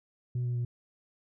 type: tone with pitch steps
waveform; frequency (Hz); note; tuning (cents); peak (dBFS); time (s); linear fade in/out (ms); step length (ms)
sine; 123.47 / 122.05 / 120.65; B2 / B2 / B2; 0 / -20 / -40; -26; 0.35-0.65; 5; 100
effects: tanh soft clip ceiling -27 dBFS